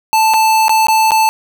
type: tone with dropouts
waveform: square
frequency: 880 Hz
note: A5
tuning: in tune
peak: -9 dBFS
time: 0.13-1.29 s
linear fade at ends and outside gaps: 0 ms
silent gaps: 0.337-0.341 / 0.682-0.694 / 0.869-0.884 / 1.108-1.118 s
effects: none